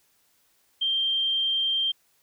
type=tone; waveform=sine; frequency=3165 Hz; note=G7; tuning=16 cents sharp; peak=-22 dBFS; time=0.81-1.92 s; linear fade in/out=10 ms; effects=white hiss -66 dBFS RMS until 2.22 s